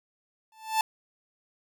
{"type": "tone with exponential growth", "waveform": "45% pulse", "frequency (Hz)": 880, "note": "A5", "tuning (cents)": 0, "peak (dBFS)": -19, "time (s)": [0.52, 0.81], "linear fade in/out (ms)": 2, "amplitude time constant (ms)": 61, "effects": []}